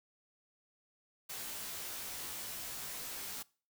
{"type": "noise with comb filter", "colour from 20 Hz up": "white", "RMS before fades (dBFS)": -43, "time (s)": [1.29, 3.43], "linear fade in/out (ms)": 10, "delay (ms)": 17, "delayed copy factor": -1, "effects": ["noise-tail reverb RT60 0.4 s tail -23 dB re dry"]}